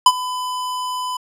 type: tone with ADSR envelope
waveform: square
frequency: 1004 Hz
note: B5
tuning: 28 cents sharp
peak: -5 dBFS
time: 0.06-1.17 s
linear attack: 4 ms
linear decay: 51 ms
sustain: -18 dB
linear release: 5 ms
effects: low-pass 12000 Hz 12 dB/octave